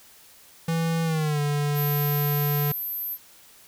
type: tone with pitch glide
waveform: square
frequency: 164.81 to 145.98 Hz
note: E3 to D3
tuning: 0 to -10 cents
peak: -23 dBFS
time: 0.68-2.72 s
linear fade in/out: 5 ms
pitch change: -210 cents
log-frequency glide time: 1.04-1.4 s
type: tone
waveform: sine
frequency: 12290 Hz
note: G9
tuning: 35 cents flat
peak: -28 dBFS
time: 1.74-3.18 s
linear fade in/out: 50 ms
effects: white hiss -52 dBFS RMS until 3.67 s